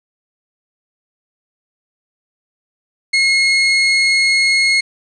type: tone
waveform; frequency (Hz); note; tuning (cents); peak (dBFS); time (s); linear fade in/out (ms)
30% pulse; 2161; C#7; -45; -8; 3.13-4.81; 10
effects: resampled to 22050 Hz + 7-bit